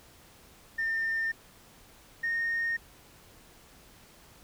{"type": "tone pair in turn", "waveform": "sine", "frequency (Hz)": [1807, 1845], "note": ["A6", "A#6"], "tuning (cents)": [46, -18], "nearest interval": "unison", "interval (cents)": 36, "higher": "second", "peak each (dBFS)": -26, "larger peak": "neither", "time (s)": [[0.78, 1.32], [2.23, 2.77]], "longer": "neither", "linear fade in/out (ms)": 10, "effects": ["tanh soft clip ceiling -24 dBFS", "pink hiss -56 dBFS RMS until 4.43 s"]}